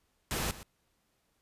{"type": "noise with echo", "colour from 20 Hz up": "pink", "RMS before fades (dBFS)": -33, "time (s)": [0.31, 0.51], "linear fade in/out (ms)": 0, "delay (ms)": 120, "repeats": 1, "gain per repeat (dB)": -15, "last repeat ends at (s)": 0.63, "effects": ["pink hiss -75 dBFS RMS until 1.41 s", "resampled to 32000 Hz"]}